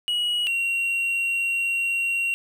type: tone pair in turn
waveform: triangle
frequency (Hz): 2911 / 2748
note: F#7 / F7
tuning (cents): -29 / -29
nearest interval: minor second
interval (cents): 100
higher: first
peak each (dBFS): -20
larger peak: neither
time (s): 0.08-0.47 / 0.47-2.34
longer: second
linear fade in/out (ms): 0
effects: none